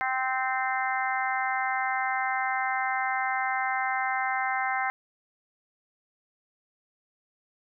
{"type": "harmonic tone", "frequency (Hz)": 260, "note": "C4", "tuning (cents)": -11, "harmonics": [3, 4, 5, 6, 7, 8], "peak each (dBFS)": [-29, -34, -35, -33, -35, -33], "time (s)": [0.01, 4.9], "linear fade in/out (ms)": 0, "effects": []}